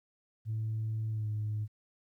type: tone with pitch glide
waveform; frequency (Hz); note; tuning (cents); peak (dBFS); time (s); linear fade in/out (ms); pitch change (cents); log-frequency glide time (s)
sine; 110 to 106.56; A2 to G#2; 0 to +45; -30; 0.45-1.68; 50; -55; 1.1-1.28
effects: tanh soft clip ceiling -28 dBFS + 12-bit